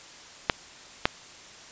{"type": "clicks", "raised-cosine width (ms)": 0.3, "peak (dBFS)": -3, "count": 2, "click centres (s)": [0.498, 1.055], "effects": ["white hiss -47 dBFS RMS until 1.71 s", "resampled to 16000 Hz"]}